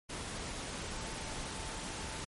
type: tone in noise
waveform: sine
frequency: 886 Hz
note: A5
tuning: 12 cents sharp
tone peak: -51 dBFS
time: 0.93-2.24 s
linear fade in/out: 10 ms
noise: pink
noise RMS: -41 dBFS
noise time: 0.09-2.25 s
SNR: -13 dB
effects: MP3 48 kbps